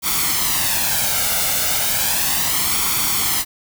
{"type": "noise with flanger", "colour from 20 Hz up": "white", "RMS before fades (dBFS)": -19, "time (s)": [0.02, 3.45], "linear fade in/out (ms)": 50, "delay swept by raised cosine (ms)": [0.88, 1.41], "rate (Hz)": 0.34, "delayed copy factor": 0.6, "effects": []}